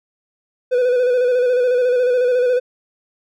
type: tone with vibrato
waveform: triangle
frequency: 497.2 Hz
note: B4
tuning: 12 cents sharp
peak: -11 dBFS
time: 0.71-2.6 s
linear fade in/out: 20 ms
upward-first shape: square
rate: 14 Hz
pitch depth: 34 cents each way
effects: none